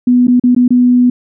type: tone with dropouts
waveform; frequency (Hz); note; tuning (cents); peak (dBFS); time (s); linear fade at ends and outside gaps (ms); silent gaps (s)
sine; 246.9; B3; 0; -5; 0.07-1.1; 5; 0.271-0.28 / 0.398-0.437 / 0.549-0.563 / 0.68-0.705
effects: none